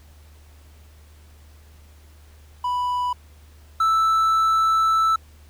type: tone pair in turn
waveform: triangle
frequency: 987.8 / 1318.6 Hz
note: B5 / E6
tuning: 0 / 0 cents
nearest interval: perfect fourth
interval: 500 cents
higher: second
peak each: -19 / -14 dBFS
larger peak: second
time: 2.64-3.13 / 3.8-5.16 s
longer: second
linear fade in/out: 5 ms
effects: added 75 Hz sine -46 dBFS peak until 5.49 s + pink hiss -56 dBFS RMS until 5.49 s